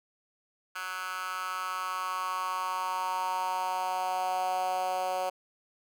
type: tone with high-pass filter sweep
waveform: 10% pulse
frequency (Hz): 185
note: F#3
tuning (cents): 0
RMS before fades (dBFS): -32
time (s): 0.75-5.3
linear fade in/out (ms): 10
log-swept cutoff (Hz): 1500 to 630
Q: 4.6
effects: none